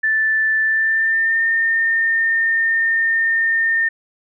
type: tone with pitch glide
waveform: sine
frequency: 1760 to 1817.9 Hz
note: A6 to A#6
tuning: 0 to -44 cents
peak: -14 dBFS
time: 0.03-3.89 s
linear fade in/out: 10 ms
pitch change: +56 cents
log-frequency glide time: 0.63-1.44 s
effects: none